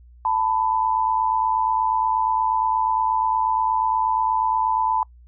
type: tone pair together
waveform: sine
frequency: 885.6 / 994 Hz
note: A5 / B5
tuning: +11 / +11 cents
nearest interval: major second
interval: 200 cents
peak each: -21 dBFS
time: 0.25-5.03 s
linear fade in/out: 2 ms
effects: noise-tail reverb RT60 0.1 s tail -26 dB re dry + added 60 Hz sine -45 dBFS peak until 5.27 s